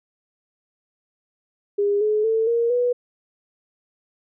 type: tone with pitch steps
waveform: sine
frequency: 406.7 / 425.9 / 446.1 / 467.2 / 489.3 Hz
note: G#4 / G#4 / A4 / A#4 / B4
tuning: -36 / +44 / +24 / +4 / -16 cents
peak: -17 dBFS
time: 1.78-2.93 s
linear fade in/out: 10 ms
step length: 230 ms
effects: none